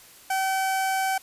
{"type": "tone with notch filter", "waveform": "sawtooth", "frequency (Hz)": 766, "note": "G5", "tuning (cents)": -40, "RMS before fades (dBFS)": -25, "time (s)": [0.3, 1.18], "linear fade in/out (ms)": 5, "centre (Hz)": 3700, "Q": 1.7, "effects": ["white hiss -50 dBFS RMS until 1.22 s", "resampled to 32000 Hz"]}